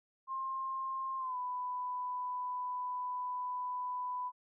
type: tone with pitch glide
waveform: sine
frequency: 1061 to 995.7 Hz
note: C6 to B5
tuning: +24 to +14 cents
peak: -35 dBFS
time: 0.27-4.32 s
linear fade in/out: 50 ms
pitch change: -110 cents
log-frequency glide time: 1.18-1.37 s
effects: none